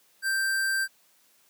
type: tone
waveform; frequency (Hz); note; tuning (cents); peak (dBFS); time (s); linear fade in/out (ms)
square; 1570; G6; +2; -25; 0.22-0.88; 50
effects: white hiss -63 dBFS RMS until 1.49 s + high-pass 150 Hz 12 dB/octave